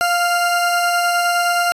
40% pulse tone pair together, 700.3 / 1391 Hz, F5 / F6, +5 / -7 cents, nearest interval octave, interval 1188 cents, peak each -16 / -18 dBFS, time 0.01-1.72 s, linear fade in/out 0 ms, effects resampled to 32000 Hz

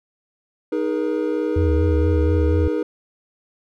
triangle chord, D# suspended fourth, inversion none, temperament equal with one note detuned, 311.1 / 415.3 / 478.4 Hz, D#4 / G#4 / A#4, 0 / 0 / +45 cents, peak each -21 / -23 / -22 dBFS, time 0.72-2.83 s, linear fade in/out 5 ms
sine tone with vibrato, 80.6 Hz, E2, 38 cents flat, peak -16 dBFS, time 1.56-2.68 s, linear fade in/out 5 ms, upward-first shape sine, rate 4.2 Hz, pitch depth 120 cents each way
effects none

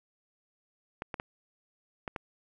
clicks, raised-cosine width 0.5 ms, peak -20 dBFS, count 5, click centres 1.021 / 1.142 / 1.199 / 2.078 / 2.162 s, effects none

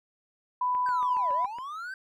sine tone, 995 Hz, B5, 13 cents sharp, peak -24 dBFS, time 0.61-1.46 s, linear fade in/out 5 ms
click train, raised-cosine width 0.5 ms, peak -30 dBFS, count 7, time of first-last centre 0.75-1.586 s, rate 7.18 Hz
triangle linear two-way sweep, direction down then up, 1579 to 544 to 1579 Hz, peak -33 dBFS, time 0.86-1.94 s, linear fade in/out 2 ms, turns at 1.32 s
effects none

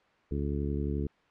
harmonic tone, 71.4 Hz, D2, 48 cents flat, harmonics 1 / 2 / 3 / 4 / 5 / 6, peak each -32 / -35 / -37 / -38 / -39 / -40 dBFS, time 0.31-1.07 s, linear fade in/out 5 ms, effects white hiss -64 dBFS RMS until 1.3 s + low-pass 2000 Hz 12 dB/octave

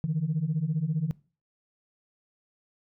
sine beating tone pair, 147.7 / 162.7 Hz, D3 / E3, +10 / -22 cents, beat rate 15 Hz, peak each -28 / -27 dBFS, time 0.04-1.11 s, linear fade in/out 0 ms, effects noise-tail reverb RT60 0.4 s tail -23 dB re dry + tanh soft clip ceiling -19 dBFS

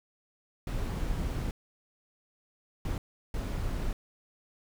brown noise bursts at uneven times, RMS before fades -32 dBFS, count 3, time 0.67-1.51 / 2.85-2.98 / 3.34-3.93 s, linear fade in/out 2 ms, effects none

